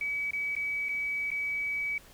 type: tone with dropouts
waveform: sine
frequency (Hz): 2280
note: C#7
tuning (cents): +48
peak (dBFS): -29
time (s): 0.01-1.98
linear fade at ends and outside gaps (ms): 2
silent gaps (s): 0.308-0.333 / 0.552-0.564 / 0.886-0.891 / 1.305-1.315
effects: pink hiss -55 dBFS RMS until 2.13 s